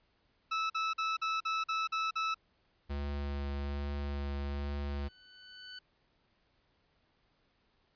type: tone bursts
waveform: sawtooth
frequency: 1308 Hz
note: E6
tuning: 14 cents flat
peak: -27 dBFS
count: 8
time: 0.51-2.345 s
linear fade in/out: 10 ms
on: 190 ms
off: 45 ms
type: tone with vibrato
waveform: square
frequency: 71 Hz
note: C#2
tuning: 42 cents sharp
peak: -35 dBFS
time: 2.89-5.09 s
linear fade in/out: 20 ms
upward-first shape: triangle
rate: 1.2 Hz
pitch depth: 15 cents each way
type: tone with exponential growth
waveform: 5% pulse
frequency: 1500 Hz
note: F#6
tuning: 23 cents sharp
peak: -28 dBFS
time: 4.18-5.79 s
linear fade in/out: 5 ms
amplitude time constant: 350 ms
effects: pink hiss -73 dBFS RMS until 7.95 s + resampled to 11025 Hz